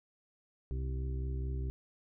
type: harmonic tone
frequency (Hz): 64.6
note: C2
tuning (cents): -21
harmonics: 1 / 2 / 4 / 5 / 6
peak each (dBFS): -34 / -40 / -51 / -53 / -49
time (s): 0.71-1.7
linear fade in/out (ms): 0
effects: none